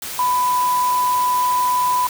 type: tone in noise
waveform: sine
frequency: 995 Hz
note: B5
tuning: 13 cents sharp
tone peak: -15 dBFS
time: 0.19-2.07 s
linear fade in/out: 2 ms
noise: white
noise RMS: -29 dBFS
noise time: 0.02-2.09 s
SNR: +11 dB
effects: none